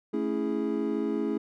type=chord; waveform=triangle; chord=A major seventh; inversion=none; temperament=equal; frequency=220 / 277.2 / 329.6 / 415.3 Hz; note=A3 / C#4 / E4 / G#4; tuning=0 / 0 / 0 / 0 cents; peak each=-30 dBFS; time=0.13-1.38 s; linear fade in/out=10 ms; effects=none